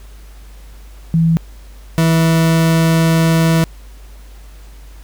sine / 40% pulse tone pair in turn, 164.3 / 163.26 Hz, E3 / E3, -5 / -16 cents, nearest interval unison, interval 11 cents, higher first, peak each -9 dBFS, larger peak neither, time 1.14-1.37 / 1.98-3.64 s, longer second, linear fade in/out 0 ms, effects added 50 Hz sine -34 dBFS peak until 5.03 s + pink hiss -47 dBFS RMS until 5.03 s

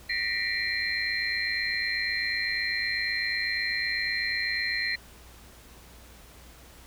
sine tone cluster, 1835 / 1943 / 2113 / 2348 / 4151 Hz, A#6 / B6 / C7 / D7 / C8, -28 / -29 / +16 / -1 / -15 cents, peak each -34 / -30 / -37 / -35 / -32 dBFS, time 0.09-4.96 s, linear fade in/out 10 ms, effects added 60 Hz sine -52 dBFS peak until 6.86 s + pink hiss -52 dBFS RMS until 6.86 s

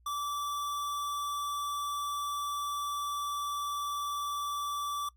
square tone with vibrato, 1160 Hz, D6, 22 cents flat, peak -33 dBFS, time 0.06-5.09 s, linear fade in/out 5 ms, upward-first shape triangle, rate 20 Hz, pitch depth 17 cents each way, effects noise-tail reverb RT60 0.1 s tail -20 dB re dry + added 60 Hz sine -60 dBFS peak until 5.16 s

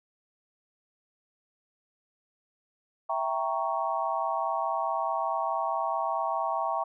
sine chord, E diminished seventh, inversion none, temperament equal, 659.3 / 784 / 932.3 / 1108.7 Hz, E5 / G5 / Bb5 / Db6, 0 / 0 / 0 / 0 cents, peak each -32 dBFS, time 3.09-6.84 s, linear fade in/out 10 ms, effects none

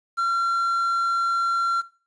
triangle tone with quantisation, 1368 Hz, F6, 36 cents flat, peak -18 dBFS, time 0.17-1.82 s, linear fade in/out 20 ms, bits 8, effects noise-tail reverb RT60 0.4 s tail -20 dB re dry + resampled to 22050 Hz

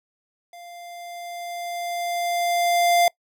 square tone with level ramp, 696 Hz, F5, 6 cents flat, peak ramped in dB -41 to -15 dBFS, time 0.53-3.08 s, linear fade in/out 2 ms, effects noise-tail reverb RT60 0.1 s tail -23 dB re dry

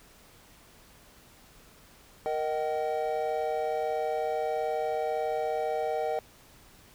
triangle chord, Eb major, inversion second, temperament equal with one note detuned, 466.2 / 622.3 / 763.9 Hz, Bb4 / Eb5 / G5, 0 / 0 / -45 cents, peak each -30 dBFS, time 2.26-6.19 s, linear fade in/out 0 ms, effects pink hiss -56 dBFS RMS until 6.94 s

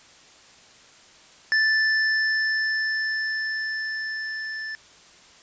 square tone with level ramp, 1758 Hz, A6, 2 cents flat, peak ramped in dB -18 to -31 dBFS, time 1.52-4.75 s, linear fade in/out 0 ms, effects white hiss -51 dBFS RMS until 5.42 s + resampled to 16000 Hz

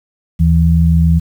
sine tone pair together, 77.78 / 164.81 Hz, D#2 / E3, 0 / 0 cents, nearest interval octave + minor second, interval 1300 cents, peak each -10 dBFS, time 0.39-1.2 s, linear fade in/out 20 ms, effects 7-bit

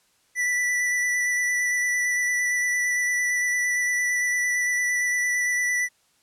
square tone with vibrato, 1971 Hz, B6, 4 cents flat, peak -22 dBFS, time 0.35-5.89 s, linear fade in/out 50 ms, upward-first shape square, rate 8.8 Hz, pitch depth 10 cents each way, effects white hiss -64 dBFS RMS until 6.22 s + low-pass 10000 Hz 12 dB/octave

